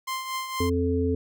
sawtooth tone with tremolo, 1046.5 Hz, C6, in tune, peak -23 dBFS, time 0.07-0.7 s, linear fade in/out 10 ms, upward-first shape triangle, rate 4.3 Hz, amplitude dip 60%
harmonic tone, 87.31 Hz, F2, in tune, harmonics 1 / 3 / 5, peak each -26 / -26 / -26 dBFS, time 0.6-1.15 s, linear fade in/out 5 ms
effects none

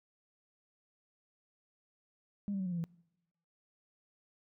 sine tone with pitch steps, 202.7 / 194.78 / 187.17 / 179.86 / 172.83 / 166.08 Hz, G#3 / G3 / F#3 / F#3 / F3 / E3, -42 / -11 / +20 / -49 / -18 / +13 cents, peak -32 dBFS, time 2.48-2.84 s, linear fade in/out 0 ms, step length 60 ms, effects noise-tail reverb RT60 0.9 s tail -25 dB re dry + tanh soft clip ceiling -29 dBFS

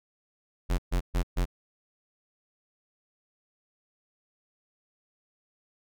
square tone bursts, 44.58 Hz, F1, 36 cents sharp, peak -24 dBFS, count 4, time 0.69-1.456 s, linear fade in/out 20 ms, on 94 ms, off 130 ms, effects none

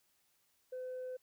sine tone, 509 Hz, C5, 48 cents flat, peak -38 dBFS, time 0.72-1.17 s, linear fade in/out 10 ms, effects tanh soft clip ceiling -38 dBFS + white hiss -75 dBFS RMS until 1.22 s

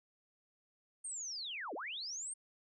sine linear two-way sweep, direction down then up, 8870 to 259.2 to 8870 Hz, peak -40 dBFS, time 1.04-2.34 s, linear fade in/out 10 ms, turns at 1.74 s, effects none

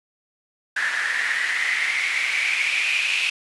white noise with band-pass filter sweep, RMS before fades -23 dBFS, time 0.76-3.3 s, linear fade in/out 5 ms, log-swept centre 1700 to 2600 Hz, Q 8.1, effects resampled to 24000 Hz

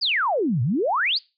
sine exponential two-way sweep, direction down then up, 5110 to 110 to 5110 Hz, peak -19 dBFS, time 0.01-1.19 s, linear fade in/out 20 ms, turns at 0.62 s, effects noise-tail reverb RT60 0.3 s tail -25 dB re dry

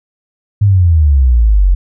sine exponential sweep, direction down, 105.5 to 43.65 Hz, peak -5 dBFS, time 0.61-1.75 s, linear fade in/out 10 ms, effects none

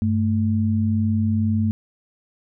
sine tone pair together, 97.93 / 220 Hz, G2 / A3, -1 / 0 cents, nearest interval octave + major second, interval 1401 cents, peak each -20 dBFS, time 0.02-1.71 s, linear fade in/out 0 ms, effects none

